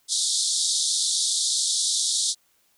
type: band-pass noise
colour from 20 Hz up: pink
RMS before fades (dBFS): -24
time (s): 0.08-2.35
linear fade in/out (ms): 50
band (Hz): 3500 to 9900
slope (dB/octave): 96
effects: white hiss -65 dBFS RMS until 2.77 s